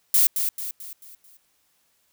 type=noise with echo; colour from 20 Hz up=violet; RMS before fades=-17 dBFS; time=0.14-0.27 s; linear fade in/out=2 ms; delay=220 ms; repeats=5; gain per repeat=-7 dB; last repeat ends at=1.37 s; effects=white hiss -67 dBFS RMS until 2.12 s